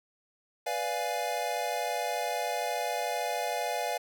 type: chord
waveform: square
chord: B diminished seventh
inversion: none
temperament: equal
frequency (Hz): 493.9 / 587.3 / 698.5 / 830.6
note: B4 / D5 / F5 / Ab5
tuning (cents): 0 / 0 / 0 / 0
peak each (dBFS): -38 / -37 / -34 / -36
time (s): 0.66-3.98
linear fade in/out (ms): 10
effects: none